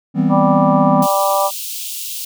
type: chord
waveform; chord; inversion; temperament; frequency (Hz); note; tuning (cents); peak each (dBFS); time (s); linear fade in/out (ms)
triangle; C major seventh; first; just; 163.52 / 196.22 / 245.3 / 261.6; E3 / G3 / B3 / C4; -14 / +2 / -12 / 0; -16; 0.14-1.07; 50
type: harmonic tone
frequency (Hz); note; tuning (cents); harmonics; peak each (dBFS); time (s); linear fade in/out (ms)
196; G3; 0; 3 / 4 / 5 / 6; -17 / -18 / -19 / -20; 0.29-1.51; 50
type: high-pass noise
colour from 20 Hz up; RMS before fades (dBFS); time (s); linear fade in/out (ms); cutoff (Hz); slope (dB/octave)
white; -26; 1.02-2.25; 5; 2700; 48
effects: none